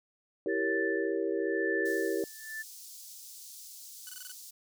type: chord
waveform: sine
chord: E diminished seventh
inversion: none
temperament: equal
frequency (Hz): 329.6 / 392 / 466.2 / 554.4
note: E4 / G4 / Bb4 / Db5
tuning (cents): 0 / 0 / 0 / 0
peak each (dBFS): -34 / -32 / -34 / -38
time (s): 0.46-2.24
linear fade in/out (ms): 2
type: tone with tremolo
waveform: sine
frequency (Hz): 1760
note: A6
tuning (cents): 0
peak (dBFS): -31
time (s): 0.48-2.63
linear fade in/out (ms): 20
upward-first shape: sine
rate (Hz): 0.96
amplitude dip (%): 95
type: high-pass noise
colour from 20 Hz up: pink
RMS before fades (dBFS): -48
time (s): 1.85-4.51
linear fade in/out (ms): 10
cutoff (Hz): 4900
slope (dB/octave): 24
type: tone bursts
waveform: 5% pulse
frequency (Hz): 1488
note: F#6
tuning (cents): +9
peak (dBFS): -31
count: 6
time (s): 4.07-4.316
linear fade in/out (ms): 0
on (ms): 21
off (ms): 24
effects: none